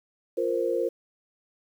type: chord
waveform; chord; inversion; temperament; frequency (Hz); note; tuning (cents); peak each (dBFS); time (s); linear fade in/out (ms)
sine; F suspended fourth; none; just; 349.2 / 465.6 / 523.8; F4 / Bb4 / C5; 0 / -2 / +2; -29 / -27 / -28; 0.37-0.89; 10
effects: 9-bit